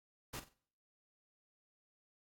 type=noise with echo; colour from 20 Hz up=pink; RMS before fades=-44 dBFS; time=0.33-0.4 s; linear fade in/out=10 ms; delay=46 ms; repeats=3; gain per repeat=-11 dB; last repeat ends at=0.538 s; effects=noise-tail reverb RT60 0.6 s tail -24 dB re dry + AAC 64 kbps